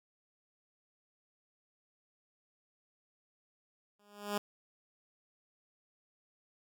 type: tone with exponential growth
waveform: 10% pulse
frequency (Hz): 205.5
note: G#3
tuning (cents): -18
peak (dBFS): -22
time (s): 3.99-4.38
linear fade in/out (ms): 5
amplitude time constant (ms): 83
effects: none